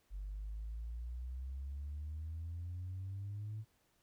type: exponential sweep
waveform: sine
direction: up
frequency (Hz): 47.48 to 110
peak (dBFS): -39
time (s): 0.1-3.65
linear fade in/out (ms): 50
effects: tanh soft clip ceiling -37 dBFS + pink hiss -75 dBFS RMS until 4.02 s